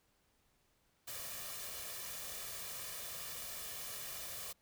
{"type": "noise with comb filter", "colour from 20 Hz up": "white", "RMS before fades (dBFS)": -45, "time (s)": [1.07, 4.53], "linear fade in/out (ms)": 10, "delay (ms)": 1.7, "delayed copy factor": 0.55, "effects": ["pink hiss -75 dBFS RMS until 4.61 s"]}